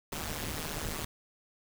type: noise with amplitude modulation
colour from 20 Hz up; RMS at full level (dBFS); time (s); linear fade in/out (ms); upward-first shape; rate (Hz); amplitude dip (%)
pink; -33; 0.12-1.05; 5; sine; 154; 90
effects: none